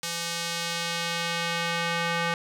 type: tone with band-pass filter sweep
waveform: square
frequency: 169.4 Hz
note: E3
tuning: 48 cents sharp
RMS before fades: -29 dBFS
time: 0.03-2.34 s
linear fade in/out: 2 ms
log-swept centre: 6000 to 1900 Hz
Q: 0.82
effects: none

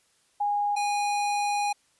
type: tone pair in turn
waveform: sine / square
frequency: 821 / 821 Hz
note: G#5 / G#5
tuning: -20 / -20 cents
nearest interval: unison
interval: 0 cents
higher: neither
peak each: -23 / -25 dBFS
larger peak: first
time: 0.4-0.76 / 0.76-1.73 s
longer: second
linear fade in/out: 10 ms
effects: white hiss -66 dBFS RMS until 1.99 s + resampled to 24000 Hz

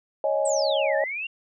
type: chord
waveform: sine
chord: C# suspended second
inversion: none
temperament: equal with one note detuned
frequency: 554.4 / 622.3 / 833 Hz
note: C#5 / D#5 / G#5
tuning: 0 / 0 / +5 cents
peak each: -24 / -24 / -30 dBFS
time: 0.24-1.04 s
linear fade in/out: 2 ms
type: exponential two-way sweep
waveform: sine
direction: down then up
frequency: 8372 to 1737 to 2818 Hz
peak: -28 dBFS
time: 0.45-1.27 s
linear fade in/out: 5 ms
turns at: 0.96 s
effects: none

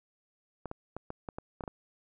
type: clicks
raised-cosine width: 1 ms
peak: -24 dBFS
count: 9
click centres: 0.657 / 0.714 / 0.966 / 1.104 / 1.288 / 1.385 / 1.608 / 1.638 / 1.678 s
effects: none

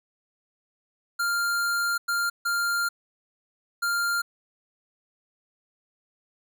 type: tone bursts at uneven times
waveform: square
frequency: 1396.9 Hz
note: F6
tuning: in tune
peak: -24 dBFS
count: 4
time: 1.19-1.98 / 2.08-2.3 / 2.45-2.89 / 3.82-4.22 s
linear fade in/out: 10 ms
effects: none

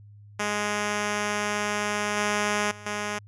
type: tone with level steps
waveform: 5% pulse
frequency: 207.7 Hz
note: G#3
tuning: in tune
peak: -14 / -12 / -31 / -17 dBFS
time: 0.39-3.19 s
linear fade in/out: 10 ms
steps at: 2.17 / 2.71 / 2.86 s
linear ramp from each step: 2 ms
effects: added 103 Hz sine -46 dBFS peak until 3.27 s + resampled to 22050 Hz

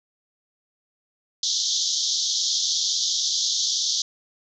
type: band-pass noise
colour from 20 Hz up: white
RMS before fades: -24 dBFS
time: 1.43-4.02 s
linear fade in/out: 2 ms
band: 3300 to 6600 Hz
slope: 96 dB/octave
effects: none

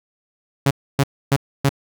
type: tone bursts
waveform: sawtooth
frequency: 138.59 Hz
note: C#3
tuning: in tune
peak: -9 dBFS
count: 4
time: 0.66-1.692 s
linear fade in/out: 5 ms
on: 48 ms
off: 280 ms
effects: none

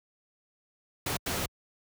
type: noise bursts at uneven times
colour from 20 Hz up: pink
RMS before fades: -31 dBFS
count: 2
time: 1.06-1.17 / 1.26-1.46 s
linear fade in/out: 5 ms
effects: high-pass 60 Hz 12 dB/octave

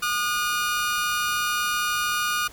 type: tone pair together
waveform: sawtooth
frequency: 1218 / 1444.9 Hz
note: D#6 / F#6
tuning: -37 / -42 cents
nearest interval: minor third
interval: 295 cents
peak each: -22 dBFS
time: 0.02-2.48 s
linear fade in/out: 10 ms
effects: pink hiss -47 dBFS RMS until 2.52 s

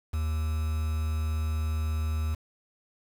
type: tone with quantisation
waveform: triangle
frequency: 78.1 Hz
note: D#2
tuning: 7 cents sharp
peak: -24 dBFS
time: 0.13-2.35 s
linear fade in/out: 10 ms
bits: 7
effects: none

